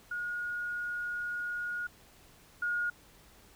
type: tone pair in turn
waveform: sine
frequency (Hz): 1440 / 1433.4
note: F#6 / F6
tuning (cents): -47 / +45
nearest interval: unison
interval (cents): 8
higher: first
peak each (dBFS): -33 / -29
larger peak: second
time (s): 0.11-1.87 / 2.62-2.9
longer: first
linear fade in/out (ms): 5
effects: pink hiss -59 dBFS RMS until 3.55 s